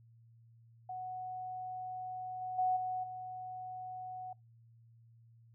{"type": "tone with level steps", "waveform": "sine", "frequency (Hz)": 740, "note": "F#5", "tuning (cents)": 0, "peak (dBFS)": [-39, -37, -28, -34, -41], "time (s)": [0.89, 4.33], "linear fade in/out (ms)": 5, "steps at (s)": [2.41, 2.58, 2.76, 3.03], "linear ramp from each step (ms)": 10, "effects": ["noise-tail reverb RT60 0.2 s tail -25 dB re dry", "added 115 Hz sine -59 dBFS peak until 5.54 s"]}